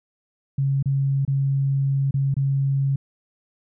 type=tone with dropouts; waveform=sine; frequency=137.3 Hz; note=C#3; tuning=16 cents flat; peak=-18 dBFS; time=0.58-2.96 s; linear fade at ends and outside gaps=5 ms; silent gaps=0.827-0.857 / 1.251-1.277 / 2.11-2.141 / 2.342-2.366 s; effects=none